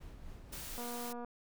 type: noise with tremolo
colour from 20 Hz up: brown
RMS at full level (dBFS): -47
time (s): 0-0.78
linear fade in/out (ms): 20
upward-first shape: sine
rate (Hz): 4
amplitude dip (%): 40
type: noise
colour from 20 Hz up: white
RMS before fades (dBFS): -46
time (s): 0.52-1.13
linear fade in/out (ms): 10
type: click train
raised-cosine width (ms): 1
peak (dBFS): -32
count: 113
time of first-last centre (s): 0.78-1.247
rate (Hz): 240
effects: none